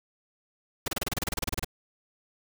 pink noise bursts, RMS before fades -29 dBFS, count 16, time 0.86-1.646 s, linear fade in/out 5 ms, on 21 ms, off 30 ms, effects none

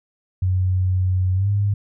sine tone with pitch glide, 92.5 to 101.46 Hz, F#2 to G#2, 0 to -40 cents, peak -16 dBFS, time 0.42-1.74 s, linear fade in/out 5 ms, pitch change +160 cents, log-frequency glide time 1.34-1.49 s, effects none

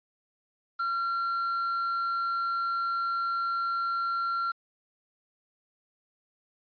triangle tone with quantisation, 1370 Hz, F6, 34 cents flat, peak -25 dBFS, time 0.79-4.52 s, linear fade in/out 10 ms, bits 8, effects resampled to 11025 Hz

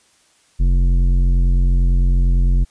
triangle tone with tanh clipping, 44.45 Hz, F1, 31 cents sharp, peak -13 dBFS, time 0.59-2.65 s, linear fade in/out 20 ms, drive 15 dB, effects white hiss -56 dBFS RMS until 2.7 s + resampled to 22050 Hz

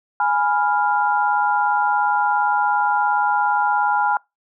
sine chord, F diminished, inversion first, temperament equal, 830.6 / 987.8 / 1396.9 Hz, Ab5 / Cb6 / F6, 0 / 0 / 0 cents, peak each -18 / -22 / -22 dBFS, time 0.2-4.17 s, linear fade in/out 2 ms, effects noise-tail reverb RT60 0.2 s tail -24 dB re dry

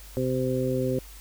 harmonic tone, 129 Hz, C3, 24 cents flat, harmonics 1 / 2 / 3 / 4, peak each -29 / -29 / -29 / -29 dBFS, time 0.17-0.99 s, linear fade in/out 0 ms, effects added 50 Hz sine -44 dBFS peak until 1.2 s + white hiss -49 dBFS RMS until 1.2 s

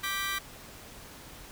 25% pulse chord, G major, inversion second, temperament just, 1176 / 1568 / 1960 Hz, D6 / G6 / B6, +2 / 0 / -14 cents, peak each -31 / -32 / -31 dBFS, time 0.03-0.39 s, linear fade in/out 10 ms, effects pink hiss -48 dBFS RMS until 1.51 s

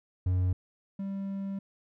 triangle tone pair in turn, 91.4 / 195.92 Hz, F#2 / G3, -21 / -1 cents, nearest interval octave + minor second, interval 1320 cents, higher second, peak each -22 / -30 dBFS, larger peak first, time 0.26-0.53 / 0.99-1.59 s, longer second, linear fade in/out 5 ms, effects none

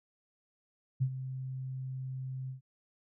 sine tone with ADSR envelope, 130.81 Hz, C3, in tune, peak -24 dBFS, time 1-2.61 s, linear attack 21 ms, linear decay 69 ms, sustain -12 dB, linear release 120 ms, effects none

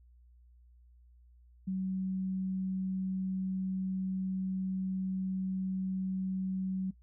sine tone, 188.6 Hz, F#3, 33 cents sharp, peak -31 dBFS, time 1.67-6.91 s, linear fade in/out 10 ms, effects noise-tail reverb RT60 0.1 s tail -20 dB re dry + added 60 Hz sine -57 dBFS peak until 7.02 s

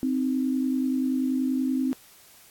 sine tone pair together, 259.9 / 310.3 Hz, C4 / D#4, -11 / -5 cents, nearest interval minor third, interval 306 cents, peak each -23 / -30 dBFS, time 0.03-1.93 s, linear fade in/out 0 ms, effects white hiss -53 dBFS RMS until 2.5 s + AAC 64 kbps

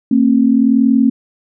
sine tone pair together, 228 / 269 Hz, A#3 / C4, -38 / +48 cents, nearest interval minor third, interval 286 cents, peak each -11 dBFS, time 0.11-1.1 s, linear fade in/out 5 ms, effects none

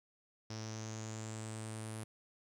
sawtooth tone with low-pass filter sweep, 110 Hz, A2, in tune, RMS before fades -44 dBFS, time 0.5-2.04 s, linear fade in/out 5 ms, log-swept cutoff 5500 to 10000 Hz, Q 7.3, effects 12-bit

